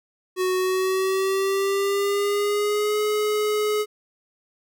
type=tone with pitch glide; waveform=square; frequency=370 to 422.6 Hz; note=F#4 to G#4; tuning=0 to +30 cents; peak=-21 dBFS; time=0.36-3.86 s; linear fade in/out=50 ms; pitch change=+230 cents; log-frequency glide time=0.56-2.99 s; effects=none